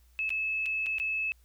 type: tone with dropouts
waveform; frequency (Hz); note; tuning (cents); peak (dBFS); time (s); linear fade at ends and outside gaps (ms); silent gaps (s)
sine; 2600; E7; -24; -28; 0.19-1.32; 0; 0.293-0.304 / 0.658-0.662 / 0.861-0.866 / 0.984-0.999
effects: added 60 Hz sine -58 dBFS peak until 1.44 s + white hiss -69 dBFS RMS until 1.44 s